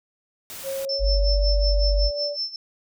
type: noise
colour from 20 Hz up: white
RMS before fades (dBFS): -37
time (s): 0.5-0.85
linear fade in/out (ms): 0
type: tone with pitch glide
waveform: sine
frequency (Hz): 542 to 580.9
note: C#5 to D5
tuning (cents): -39 to -19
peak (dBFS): -26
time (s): 0.63-2.37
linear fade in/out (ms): 50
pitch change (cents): +120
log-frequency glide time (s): 0.81-1.41
type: tone with tremolo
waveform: sine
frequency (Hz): 5320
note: E8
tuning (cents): +15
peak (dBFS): -23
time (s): 0.89-2.56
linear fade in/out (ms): 2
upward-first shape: sine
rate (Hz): 5.4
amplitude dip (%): 85
type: tone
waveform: sine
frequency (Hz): 48.12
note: G1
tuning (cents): -31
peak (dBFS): -17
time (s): 0.99-2.11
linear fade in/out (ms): 50
effects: none